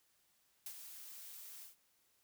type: noise with ADSR envelope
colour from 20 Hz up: blue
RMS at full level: -45 dBFS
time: 0.66-1.76 s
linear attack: 3 ms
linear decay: 66 ms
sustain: -7 dB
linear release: 140 ms
effects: white hiss -75 dBFS RMS until 2.23 s